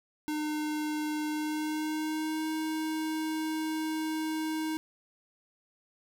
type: tone with pitch glide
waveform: square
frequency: 303.8 to 314.5 Hz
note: D#4 to D#4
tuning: -41 to +19 cents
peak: -31 dBFS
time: 0.28-4.77 s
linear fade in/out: 0 ms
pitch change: +60 cents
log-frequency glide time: 1.27-2.48 s
effects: none